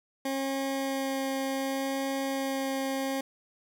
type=tone with vibrato; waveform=20% pulse; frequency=270 Hz; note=C#4; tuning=45 cents flat; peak=-24 dBFS; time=0.25-3.21 s; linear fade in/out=5 ms; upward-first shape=sine; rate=0.67 Hz; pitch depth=8 cents each way; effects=none